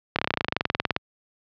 slowing click train, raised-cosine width 0.3 ms, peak -5 dBFS, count 21, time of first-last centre 0.16-0.964 s, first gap 27 ms, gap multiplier 1.04, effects high-pass 80 Hz 12 dB/octave + low-pass 4000 Hz 12 dB/octave

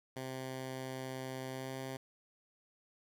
10% pulse tone with pitch glide, 130.81 to 132.18 Hz, C3 to C3, 0 to +18 cents, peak -32 dBFS, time 0.16-1.97 s, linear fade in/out 5 ms, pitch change +18 cents, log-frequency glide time 1.51-1.74 s, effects none

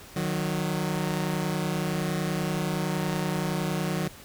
sawtooth tone pair together, 153.75 / 184.4 Hz, D#3 / F#3, -20 / -6 cents, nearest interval minor third, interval 314 cents, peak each -25 dBFS, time 0.16-4.08 s, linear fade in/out 5 ms, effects pink hiss -47 dBFS RMS until 4.24 s

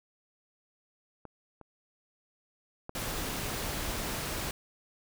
clicks, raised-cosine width 1 ms, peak -30 / -34 / -25 dBFS, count 3, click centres 1.253 / 1.613 / 2.894 s
pink noise, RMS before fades -35 dBFS, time 2.95-4.51 s, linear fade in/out 2 ms
effects none

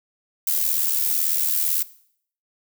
violet noise with amplitude modulation, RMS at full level -19 dBFS, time 0.47-1.83 s, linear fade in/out 5 ms, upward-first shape sine, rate 78 Hz, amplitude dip 60%, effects noise-tail reverb RT60 0.6 s tail -18 dB re dry

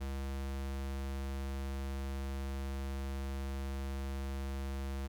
square tone, 68 Hz, C#2, 33 cents flat, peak -37 dBFS, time 0-5.08 s, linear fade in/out 20 ms, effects none

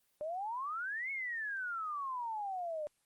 sine exponential two-way sweep, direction up then down, 587.3 to 2217 to 587.3 Hz, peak -36 dBFS, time 0.21-2.87 s, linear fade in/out 0 ms, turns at 1.11 s, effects white hiss -75 dBFS RMS until 3.05 s + Opus 24 kbps

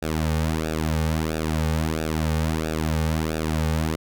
sawtooth tone with flanger, 79 Hz, D#2, 27 cents sharp, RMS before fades -24 dBFS, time 0.02-3.96 s, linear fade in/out 10 ms, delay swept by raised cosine 0.95 to 3.05 ms, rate 1.5 Hz, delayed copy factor -0.95, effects none

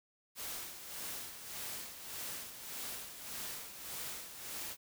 white noise with tremolo, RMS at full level -42 dBFS, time 0.35-4.77 s, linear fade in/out 50 ms, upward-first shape sine, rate 1.7 Hz, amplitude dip 60%, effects none

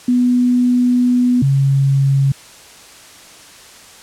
sine tone pair in turn, 246.9 / 137.21 Hz, B3 / C#3, 0 / -17 cents, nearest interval minor seventh, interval 1017 cents, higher first, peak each -10 dBFS, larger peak neither, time 0.08-1.42 / 1.42-2.32 s, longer first, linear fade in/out 5 ms, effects white hiss -40 dBFS RMS until 4.02 s + low-pass 9000 Hz 12 dB/octave

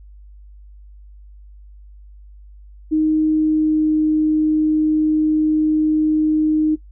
sine tone with pitch glide, 311.1 to 309.1 Hz, D#4 to D#4, 0 to -11 cents, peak -13 dBFS, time 2.91-6.76 s, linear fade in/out 20 ms, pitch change -11 cents, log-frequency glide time 3.26-3.94 s, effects noise-tail reverb RT60 0.1 s tail -19 dB re dry + added 50 Hz sine -39 dBFS peak until 6.91 s

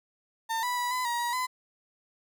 35% pulse tone with pitch steps, 903 / 985 / 978 / 1007 / 950 / 956 / 1012 Hz, A5 / B5 / B5 / B5 / A#5 / A#5 / B5, +45 / -5 / -17 / +33 / +33 / +43 / +42 cents, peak -26 dBFS, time 0.49-1.47 s, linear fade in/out 20 ms, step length 140 ms, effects none

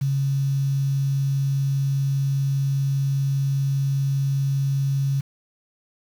sine tone with quantisation, 137.5 Hz, C#3, 14 cents flat, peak -19 dBFS, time 0.01-5.21 s, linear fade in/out 10 ms, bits 7, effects none

